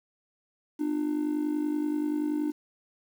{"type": "tone with amplitude modulation", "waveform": "triangle", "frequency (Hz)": 300, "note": "D4", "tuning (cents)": 37, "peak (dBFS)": -20, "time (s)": [0.79, 2.52], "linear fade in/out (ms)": 20, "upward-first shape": "sine", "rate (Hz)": 50.5, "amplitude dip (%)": 75, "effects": ["tanh soft clip ceiling -18 dBFS", "9-bit"]}